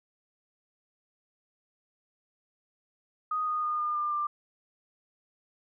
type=tone with pitch steps; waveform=sine; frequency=1244.5 / 1233.1 / 1221.7 / 1210.5 / 1199.3 / 1188.3 Hz; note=D#6 / D#6 / D#6 / D#6 / D6 / D6; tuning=0 / -16 / -32 / -48 / +36 / +20 cents; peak=-27 dBFS; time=3.31-4.27 s; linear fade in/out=5 ms; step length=160 ms; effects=none